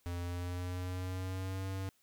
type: tone with pitch glide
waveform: square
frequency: 87.31 to 95.76 Hz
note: F2 to G2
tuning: 0 to -40 cents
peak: -37 dBFS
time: 0.06-1.89 s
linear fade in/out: 0 ms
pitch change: +160 cents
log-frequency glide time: 0.21-1.68 s
effects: white hiss -72 dBFS RMS until 2.02 s